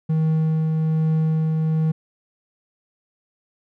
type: tone with tremolo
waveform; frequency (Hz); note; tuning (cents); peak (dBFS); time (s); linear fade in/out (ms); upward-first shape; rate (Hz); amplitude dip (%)
triangle; 158.4; D#3; +31; -14; 0.09-1.92; 10; triangle; 1.2; 25
effects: none